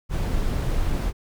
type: noise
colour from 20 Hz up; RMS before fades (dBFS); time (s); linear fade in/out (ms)
brown; -23; 0.09-1.13; 50
effects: none